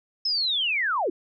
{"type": "linear sweep", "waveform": "sine", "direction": "down", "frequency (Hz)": [5270, 296.5], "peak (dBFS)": -22, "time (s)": [0.25, 1.1], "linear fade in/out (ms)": 5, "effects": []}